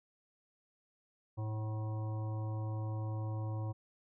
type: harmonic tone with a mistuned harmonic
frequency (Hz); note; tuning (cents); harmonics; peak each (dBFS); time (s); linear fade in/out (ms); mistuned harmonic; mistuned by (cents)
108.6; A2; -22; 1 / 3 / 5 / 7 / 9 / 10; -35 / -48 / -50 / -53 / -53 / -57; 1.37-3.73; 20; 9; -31
effects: none